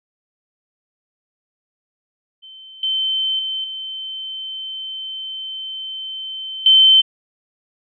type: tone with level steps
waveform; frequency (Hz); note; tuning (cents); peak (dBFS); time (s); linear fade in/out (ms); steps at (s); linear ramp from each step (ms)
sine; 3086; G7; -28; -37 / -17 / -21 / -26 / -7; 2.42-7.02; 20; 2.83 / 3.39 / 3.64 / 6.66; 2
effects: none